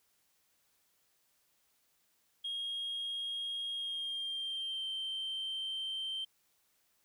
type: tone with pitch glide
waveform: sine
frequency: 3261 to 3126 Hz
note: G#7 to G7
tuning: -32 to -6 cents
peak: -34 dBFS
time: 2.44-6.25 s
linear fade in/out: 10 ms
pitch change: -74 cents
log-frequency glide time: 3.74-4.86 s
effects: tanh soft clip ceiling -33 dBFS + white hiss -74 dBFS RMS until 7.04 s